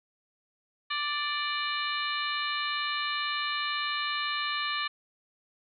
harmonic tone with a mistuned harmonic, 587.3 Hz, D5, in tune, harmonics 2 / 3 / 4 / 5 / 6 / 7, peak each -33 / -35 / -36 / -37 / -38 / -38 dBFS, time 0.9-4.88 s, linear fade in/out 10 ms, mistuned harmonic 6, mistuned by +54 cents, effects none

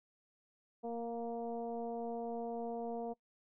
sine tone with frequency modulation, 466.2 Hz, A#4, in tune, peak -37 dBFS, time 0.83-3.14 s, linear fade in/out 20 ms, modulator 234 Hz, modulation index 1.2, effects noise-tail reverb RT60 0.1 s tail -22 dB re dry

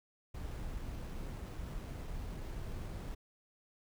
brown noise with sample-and-hold, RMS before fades -42 dBFS, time 0.34-3.15 s, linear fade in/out 10 ms, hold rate 8820 Hz, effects none

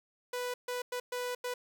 sawtooth tone bursts at uneven times, 493.9 Hz, B4, in tune, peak -30 dBFS, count 5, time 0.33-0.54 / 0.68-0.82 / 0.92-1 / 1.12-1.35 / 1.44-1.54 s, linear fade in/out 5 ms, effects 11-bit

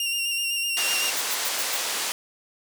sawtooth tone with vibrato, 2779 Hz, F7, 9 cents flat, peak -21 dBFS, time 0-1.1 s, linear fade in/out 2 ms, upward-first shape square, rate 7.9 Hz, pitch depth 20 cents each way
white band-pass noise, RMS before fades -28 dBFS, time 0.77-2.12 s, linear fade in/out 0 ms, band 400 to 8400 Hz, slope 12 dB/octave
violet noise bursts, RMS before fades -29 dBFS, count 5, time 1.17-1.765 s, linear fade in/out 2 ms, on 39 ms, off 100 ms
effects none

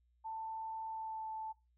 sine tone with pitch glide, 888 to 878.3 Hz, A5 to A5, +16 to -3 cents, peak -40 dBFS, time 0.24-1.53 s, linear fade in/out 20 ms, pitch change -19 cents, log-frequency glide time 0.87-1.29 s, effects noise-tail reverb RT60 0.2 s tail -18 dB re dry + added 60 Hz sine -70 dBFS peak until 1.77 s

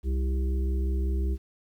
harmonic tone, 65.41 Hz, C2, in tune, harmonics 1 / 3 / 5 / 6, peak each -24 / -39 / -39 / -40 dBFS, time 0.03-1.38 s, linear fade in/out 50 ms, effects 10-bit

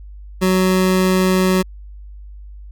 25% pulse tone, 186 Hz, F#3, 9 cents sharp, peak -9 dBFS, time 0.41-1.63 s, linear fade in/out 20 ms, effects added 50 Hz sine -33 dBFS peak until 2.71 s

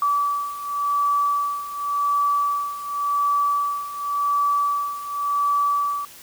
sine beating tone pair, 1151 / 1151.9 Hz, D6 / D6, -35 / -34 cents, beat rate 0.9 Hz, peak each -25 / -21 dBFS, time 0.02-6.05 s, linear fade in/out 2 ms, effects white hiss -44 dBFS RMS until 6.22 s

